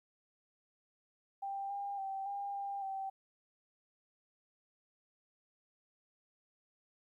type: tone with pitch steps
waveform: sine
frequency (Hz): 789 / 802 / 777 / 802 / 797 / 775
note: G5 / G5 / G5 / G5 / G5 / G5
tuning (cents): +11 / +39 / -16 / +39 / +28 / -20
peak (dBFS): -37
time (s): 1.42-3.1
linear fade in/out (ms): 10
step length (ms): 280
effects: 13-bit